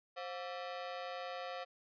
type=ring-modulated tone; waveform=sawtooth; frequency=622.3 Hz; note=D#5; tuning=in tune; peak=-34 dBFS; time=0.16-1.65 s; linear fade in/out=20 ms; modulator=94.5 Hz; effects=resampled to 11025 Hz